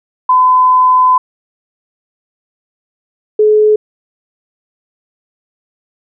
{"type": "tone pair in turn", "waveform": "sine", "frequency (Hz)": [1014, 426.3], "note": ["B5", "G#4"], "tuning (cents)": [45, 45], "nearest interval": "octave + minor third", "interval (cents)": 1500, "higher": "first", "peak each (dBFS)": -5, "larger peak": "neither", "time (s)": [[0.29, 1.18], [3.39, 3.76]], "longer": "first", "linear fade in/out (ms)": 5, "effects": []}